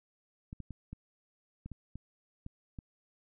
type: clicks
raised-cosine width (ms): 5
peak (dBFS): -30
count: 9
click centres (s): 0.529 / 0.603 / 0.707 / 0.93 / 1.66 / 1.717 / 1.956 / 2.464 / 2.788
effects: none

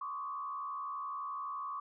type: tone with frequency modulation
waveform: sine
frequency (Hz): 1130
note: C#6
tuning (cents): +33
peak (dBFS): -37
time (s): 0.01-1.8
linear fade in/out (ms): 5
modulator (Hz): 71.8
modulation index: 1
effects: none

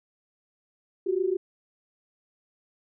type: tone pair together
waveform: sine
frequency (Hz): 360.6 / 386.8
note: F#4 / G4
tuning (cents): -45 / -23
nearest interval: minor second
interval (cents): 122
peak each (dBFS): -26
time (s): 1.06-1.37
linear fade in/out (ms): 10
effects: none

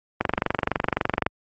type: click train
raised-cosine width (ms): 0.5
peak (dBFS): -5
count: 26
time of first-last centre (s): 0.21-1.265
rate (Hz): 23.7
effects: high-pass 60 Hz 12 dB/octave + Opus 32 kbps

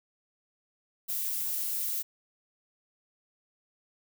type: noise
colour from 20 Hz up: violet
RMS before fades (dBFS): -32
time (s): 1.08-2.03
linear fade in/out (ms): 20
effects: none

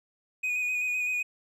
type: tone with vibrato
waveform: triangle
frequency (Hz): 2482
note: D#7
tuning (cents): -5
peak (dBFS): -25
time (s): 0.43-1.23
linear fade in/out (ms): 10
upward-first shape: square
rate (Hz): 7.8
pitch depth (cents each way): 19
effects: none

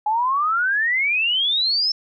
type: exponential sweep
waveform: sine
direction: up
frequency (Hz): 830.6 to 5350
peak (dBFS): -17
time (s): 0.06-1.92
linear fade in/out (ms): 5
effects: none

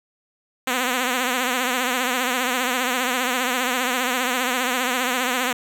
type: tone with vibrato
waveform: 5% pulse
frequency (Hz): 251.7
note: B3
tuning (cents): +33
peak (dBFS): -9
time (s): 0.67-5.53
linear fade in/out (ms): 5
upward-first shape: triangle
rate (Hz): 15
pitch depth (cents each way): 95
effects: none

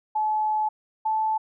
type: tone pair in turn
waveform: sine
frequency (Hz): 859 / 873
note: A5 / A5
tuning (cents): -42 / -14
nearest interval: unison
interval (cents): 28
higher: second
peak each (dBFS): -21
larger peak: neither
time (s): 0.15-0.69 / 1.05-1.38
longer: first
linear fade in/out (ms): 10
effects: none

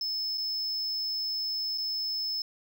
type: tone with dropouts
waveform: triangle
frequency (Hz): 5230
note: E8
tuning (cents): -15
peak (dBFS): -28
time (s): 0.01-2.42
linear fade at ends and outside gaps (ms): 2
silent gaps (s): 0.375-0.379 / 1.777-1.781
effects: none

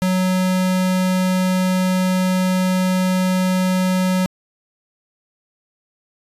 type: tone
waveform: square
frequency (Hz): 185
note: F#3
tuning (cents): 0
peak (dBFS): -16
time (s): 0.02-4.26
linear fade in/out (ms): 0
effects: resampled to 32000 Hz

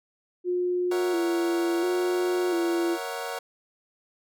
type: tone with vibrato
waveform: sine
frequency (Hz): 349.2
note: F4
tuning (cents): 0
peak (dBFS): -23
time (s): 0.44-2.98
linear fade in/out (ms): 50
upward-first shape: square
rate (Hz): 0.72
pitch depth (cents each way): 44
type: chord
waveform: 25% pulse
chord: F# dominant seventh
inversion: first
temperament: equal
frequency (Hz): 466.2 / 554.4 / 659.3 / 740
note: A#4 / C#5 / E5 / F#5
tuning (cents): 0 / 0 / 0 / 0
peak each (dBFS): -32 / -33 / -36 / -32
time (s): 0.91-3.39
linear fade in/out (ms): 5
effects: none

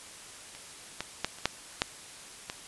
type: clicks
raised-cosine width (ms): 0.2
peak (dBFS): -27 / -15 / -10 / -29 / -7 / -7 / -17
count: 7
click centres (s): 0.55 / 1.006 / 1.246 / 1.386 / 1.456 / 1.819 / 2.499
effects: white hiss -47 dBFS RMS until 2.67 s + resampled to 24000 Hz

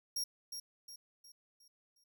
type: tone with echo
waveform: sawtooth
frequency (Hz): 5590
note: F8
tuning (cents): +1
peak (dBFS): -32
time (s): 0.16-0.24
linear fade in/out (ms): 5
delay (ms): 360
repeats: 5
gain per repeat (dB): -7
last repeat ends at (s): 2.04
effects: none

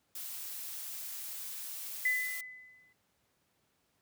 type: noise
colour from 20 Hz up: blue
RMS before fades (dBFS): -42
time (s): 0.15-2.41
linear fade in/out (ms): 5
type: tone with exponential decay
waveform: sine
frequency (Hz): 2011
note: B6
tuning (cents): +31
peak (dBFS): -25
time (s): 2.05-2.93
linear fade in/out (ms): 5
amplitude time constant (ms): 190
effects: pink hiss -75 dBFS RMS until 4.01 s + high-pass 80 Hz 12 dB/octave

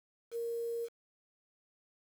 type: tone with quantisation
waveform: sine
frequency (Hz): 466.2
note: A#4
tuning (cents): 0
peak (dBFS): -34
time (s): 0.31-0.89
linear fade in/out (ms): 50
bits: 9
effects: none

